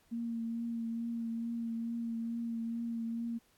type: tone with vibrato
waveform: sine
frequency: 231 Hz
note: A#3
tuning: 16 cents flat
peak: -34 dBFS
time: 0.11-3.39 s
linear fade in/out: 20 ms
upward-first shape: triangle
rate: 2.3 Hz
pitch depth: 24 cents each way
effects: pink hiss -69 dBFS RMS until 3.57 s + AAC 64 kbps